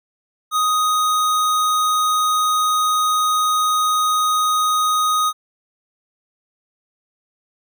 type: tone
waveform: square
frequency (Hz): 1248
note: D#6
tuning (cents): +5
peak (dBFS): -16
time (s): 0.51-5.33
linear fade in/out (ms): 50
effects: none